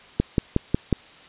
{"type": "click train", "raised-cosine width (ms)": 3, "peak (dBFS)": -5, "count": 5, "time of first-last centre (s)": [0.2, 0.927], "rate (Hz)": 5.5, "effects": ["white hiss -48 dBFS RMS until 1.28 s", "resampled to 8000 Hz"]}